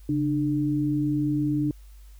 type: tone pair together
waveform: sine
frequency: 138.59 / 298.6 Hz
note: C#3 / D4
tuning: 0 / +29 cents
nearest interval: octave + minor second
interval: 1329 cents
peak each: -27 / -23 dBFS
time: 0.09-1.71 s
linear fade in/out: 2 ms
effects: added 50 Hz sine -44 dBFS peak until 2.19 s + white hiss -61 dBFS RMS until 2.19 s